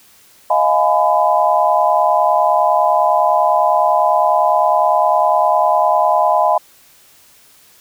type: chord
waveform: sine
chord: F half-diminished seventh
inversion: third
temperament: just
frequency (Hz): 628.6 / 698.5 / 838.1 / 1005.8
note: Eb5 / F5 / Ab5 / Cb6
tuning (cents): +18 / 0 / +16 / +31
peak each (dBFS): -16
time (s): 0.5-6.58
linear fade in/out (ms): 5
effects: white hiss -48 dBFS RMS until 7.8 s